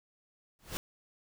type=noise with exponential growth; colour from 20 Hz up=pink; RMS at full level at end=-32 dBFS; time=0.59-0.77 s; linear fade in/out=0 ms; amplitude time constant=39 ms; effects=none